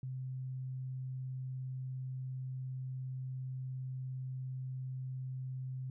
sine tone, 129.8 Hz, C3, 13 cents flat, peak -38 dBFS, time 0.03-5.9 s, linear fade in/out 2 ms, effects none

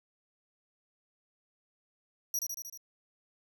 sawtooth tone with echo, 5780 Hz, F#8, 41 cents flat, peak -27 dBFS, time 2.34-2.39 s, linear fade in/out 2 ms, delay 77 ms, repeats 5, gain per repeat -3 dB, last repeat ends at 2.775 s, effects none

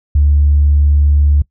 sine tone, 72.7 Hz, D2, 17 cents flat, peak -6 dBFS, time 0.15-1.42 s, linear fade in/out 5 ms, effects noise-tail reverb RT60 0.1 s tail -22 dB re dry + tanh soft clip ceiling -2 dBFS

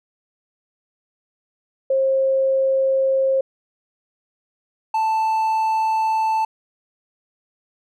sine / triangle tone pair in turn, 534 / 881.7 Hz, C5 / A5, +35 / +3 cents, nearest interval major sixth, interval 868 cents, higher second, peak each -15 dBFS, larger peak neither, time 1.9-3.41 / 4.94-6.45 s, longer neither, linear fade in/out 5 ms, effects none

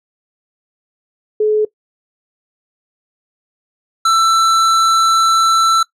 sine / square tone pair in turn, 427.1 / 1332.7 Hz, G#4 / E6, +48 / +19 cents, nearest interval octave + minor sixth, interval 1971 cents, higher second, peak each -10 dBFS, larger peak neither, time 1.4-1.65 / 4.05-5.83 s, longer second, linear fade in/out 5 ms, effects noise-tail reverb RT60 0.1 s tail -20 dB re dry + low-pass 8000 Hz 12 dB/octave

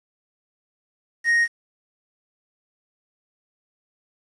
triangle tone with quantisation, 1867 Hz, A#6, 2 cents sharp, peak -14 dBFS, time 1.24-1.48 s, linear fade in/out 50 ms, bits 7, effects resampled to 22050 Hz

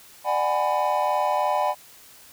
triangle chord, G# half-diminished seventh, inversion second, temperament just, 598 / 747.5 / 830.6 / 996.7 Hz, D5 / F#5 / G#5 / B5, +31 / +17 / 0 / +16 cents, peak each -24 dBFS, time 0.24-1.75 s, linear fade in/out 50 ms, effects white hiss -49 dBFS RMS until 2.32 s

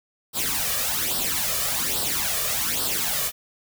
white noise with flanger, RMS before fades -25 dBFS, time 0.33-3.32 s, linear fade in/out 50 ms, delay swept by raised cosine 0.22 to 1.72 ms, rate 1.2 Hz, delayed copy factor +0.7, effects none

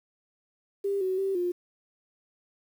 sine tone with pitch steps, 398 / 374.7 / 388.1 / 354.4 Hz, G4 / F#4 / G4 / F4, +26 / +22 / -17 / +25 cents, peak -25 dBFS, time 0.84-1.52 s, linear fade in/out 10 ms, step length 170 ms, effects 9-bit

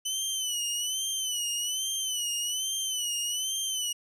20% pulse tone with vibrato, 3000 Hz, F#7, 23 cents sharp, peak -23 dBFS, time 0.05-3.93 s, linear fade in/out 10 ms, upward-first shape sine, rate 1.2 Hz, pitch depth 93 cents each way, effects none

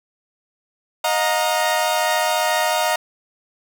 sawtooth chord, Eb suspended second, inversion none, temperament equal with one note detuned, 622.3 / 716.4 / 932.3 Hz, Eb5 / F5 / Bb5, 0 / +44 / 0 cents, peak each -18 dBFS, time 1.04-2.96 s, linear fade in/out 5 ms, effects none

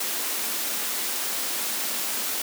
white high-pass noise, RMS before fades -28 dBFS, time 0-2.42 s, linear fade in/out 5 ms, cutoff 200 Hz, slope 48 dB/octave, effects none

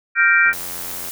sine chord, G minor seventh, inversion third, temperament equal, 1396.9 / 1568 / 1864.7 / 2349 Hz, F6 / G6 / Bb6 / D7, 0 / 0 / 0 / 0 cents, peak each -16 / -16 / -18 / -17 dBFS, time 0.15-0.54 s, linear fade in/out 50 ms
click train, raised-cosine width 0.5 ms, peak -21 dBFS, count 56, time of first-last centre 0.46-1.086 s, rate 87.9 Hz
blue noise, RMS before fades -29 dBFS, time 0.53-1.11 s, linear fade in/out 0 ms
effects none

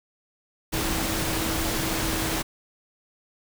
sine tone in noise, 323.1 Hz, E4, 35 cents flat, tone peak -32 dBFS, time 0.72-2.43 s, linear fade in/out 20 ms, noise pink, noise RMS -27 dBFS, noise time 0.72-2.43 s, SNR -8 dB, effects none

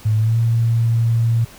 sine tone with pitch glide, 108.3 to 115.4 Hz, A2 to A#2, -27 to -17 cents, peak -13 dBFS, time 0.05-1.45 s, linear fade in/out 10 ms, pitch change +110 cents, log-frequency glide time 0.17-0.38 s, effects pink hiss -42 dBFS RMS until 1.58 s

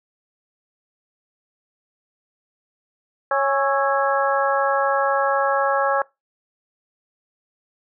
harmonic tone with a mistuned harmonic, 276 Hz, C#4, 7 cents flat, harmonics 2 / 3 / 4 / 5 / 6, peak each -21 / -23 / -24 / -25 / -26 dBFS, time 3.31-6.02 s, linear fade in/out 2 ms, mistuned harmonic 5, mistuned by -66 cents, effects noise-tail reverb RT60 0.2 s tail -22 dB re dry

